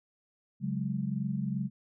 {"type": "chord", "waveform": "sine", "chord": "C# suspended fourth", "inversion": "none", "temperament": "equal", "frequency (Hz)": [138.59, 185, 207.7], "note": ["C#3", "F#3", "G#3"], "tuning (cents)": [0, 0, 0], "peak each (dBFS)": -34, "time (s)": [0.6, 1.7], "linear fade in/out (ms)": 50, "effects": []}